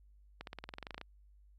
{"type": "accelerating click train", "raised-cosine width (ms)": 0.3, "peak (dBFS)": -27, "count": 14, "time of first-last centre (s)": [0.41, 1.013], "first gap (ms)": 62, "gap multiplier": 0.95, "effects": ["added 50 Hz sine -59 dBFS peak until 1.58 s", "Opus 48 kbps"]}